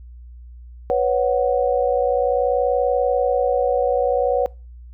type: chord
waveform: sine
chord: B suspended second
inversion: none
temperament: equal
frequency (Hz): 493.9 / 554.4 / 740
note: B4 / C#5 / F#5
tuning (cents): 0 / 0 / 0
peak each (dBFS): -19 / -20 / -22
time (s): 0.9-4.46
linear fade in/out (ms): 0
effects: noise-tail reverb RT60 0.3 s tail -24 dB re dry + added 60 Hz sine -37 dBFS peak until 4.93 s